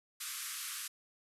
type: band-pass noise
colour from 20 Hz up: white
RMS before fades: -42 dBFS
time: 0.2-0.88 s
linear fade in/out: 10 ms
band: 1100 to 13000 Hz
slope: 96 dB/octave
effects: none